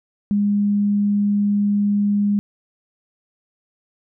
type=tone; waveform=sine; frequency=204.3 Hz; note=G#3; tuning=28 cents flat; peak=-15 dBFS; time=0.31-2.39 s; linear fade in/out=0 ms; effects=none